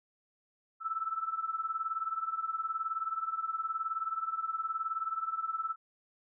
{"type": "tone with tremolo", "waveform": "sine", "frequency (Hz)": 1318.5, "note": "E6", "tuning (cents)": 0, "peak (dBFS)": -28, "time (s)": [0.8, 5.76], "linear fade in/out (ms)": 50, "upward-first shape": "triangle", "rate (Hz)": 19, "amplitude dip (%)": 90, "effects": []}